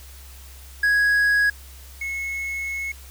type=tone pair in turn; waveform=triangle; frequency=1661.2 / 2185 Hz; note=G#6 / C#7; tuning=0 / -26 cents; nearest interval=perfect fourth; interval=474 cents; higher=second; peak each=-14 / -24 dBFS; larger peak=first; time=0.83-1.5 / 2.01-2.92 s; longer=second; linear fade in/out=5 ms; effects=added 66 Hz sine -41 dBFS peak until 3.1 s + white hiss -47 dBFS RMS until 3.1 s